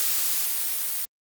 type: noise with level ramp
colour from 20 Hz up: blue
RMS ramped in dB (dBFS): -23 to -28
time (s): 0-1.05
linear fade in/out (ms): 0
effects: Opus 48 kbps